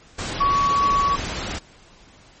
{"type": "tone in noise", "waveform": "sine", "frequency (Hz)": 1125, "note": "C#6", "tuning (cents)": 25, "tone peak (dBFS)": -16, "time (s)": [0.4, 1.16], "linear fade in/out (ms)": 10, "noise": "pink", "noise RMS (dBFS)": -28, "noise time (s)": [0.18, 1.59], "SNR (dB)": 9, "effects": ["pink hiss -50 dBFS RMS until 2.4 s", "MP3 32 kbps"]}